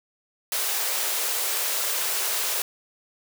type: high-pass noise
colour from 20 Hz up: white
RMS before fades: -26 dBFS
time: 0.52-2.62 s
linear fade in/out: 2 ms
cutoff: 370 Hz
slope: 48 dB/octave
effects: none